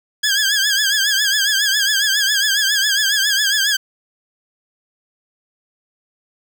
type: tone with vibrato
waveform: 15% pulse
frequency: 1642 Hz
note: G#6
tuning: 20 cents flat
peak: -8 dBFS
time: 0.23-3.77 s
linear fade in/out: 10 ms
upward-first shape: triangle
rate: 7.3 Hz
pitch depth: 110 cents each way
effects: none